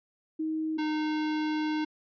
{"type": "tone pair in turn", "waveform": ["sine", "square"], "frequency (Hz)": [315.1, 307.2], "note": ["D#4", "D#4"], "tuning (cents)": [22, -22], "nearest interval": "unison", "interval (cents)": 44, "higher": "first", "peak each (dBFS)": -28, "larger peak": "neither", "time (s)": [[0.39, 0.78], [0.78, 1.85]], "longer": "second", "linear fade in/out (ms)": 10, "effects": ["resampled to 11025 Hz"]}